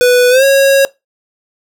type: tone with pitch glide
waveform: square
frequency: 493.9 to 548 Hz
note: B4 to C#5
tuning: 0 to -20 cents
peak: -6 dBFS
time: 0.01-0.85 s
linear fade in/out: 0 ms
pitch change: +180 cents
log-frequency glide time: 0.3-0.44 s
effects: noise-tail reverb RT60 0.2 s tail -21 dB re dry